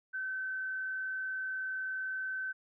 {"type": "tone with frequency modulation", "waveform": "sine", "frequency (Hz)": 1532, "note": "G6", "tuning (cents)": -40, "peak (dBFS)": -34, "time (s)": [0.13, 2.53], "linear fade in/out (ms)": 20, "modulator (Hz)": 40.9, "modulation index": 0.29, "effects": []}